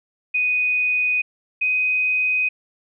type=tone pair in turn; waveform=sine; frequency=2489 / 2506 Hz; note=D#7 / D#7; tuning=0 / +12 cents; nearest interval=unison; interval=12 cents; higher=second; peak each=-17 dBFS; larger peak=neither; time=0.34-1.22 / 1.61-2.49 s; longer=neither; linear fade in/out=10 ms; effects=none